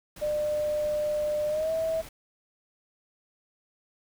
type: noise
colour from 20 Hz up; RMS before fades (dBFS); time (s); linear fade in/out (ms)
pink; -45; 0.16-2.09; 5
type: tone with pitch glide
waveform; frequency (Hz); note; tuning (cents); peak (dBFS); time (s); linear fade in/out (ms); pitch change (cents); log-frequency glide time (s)
sine; 600 to 646.8; D5 to E5; +37 to -33; -25; 0.21-2.02; 20; +130; 1.48-1.72
effects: none